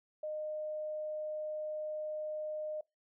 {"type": "tone", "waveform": "sine", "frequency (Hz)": 613, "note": "D#5", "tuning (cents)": -26, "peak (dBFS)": -36, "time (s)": [0.23, 2.81], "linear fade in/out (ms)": 5, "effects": ["noise-tail reverb RT60 0.2 s tail -24 dB re dry"]}